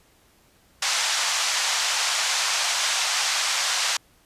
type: band-pass noise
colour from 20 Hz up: white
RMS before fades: -24 dBFS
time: 0.82-3.97 s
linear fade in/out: 5 ms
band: 710 to 7000 Hz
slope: 24 dB/octave
effects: pink hiss -59 dBFS RMS until 4.25 s + resampled to 32000 Hz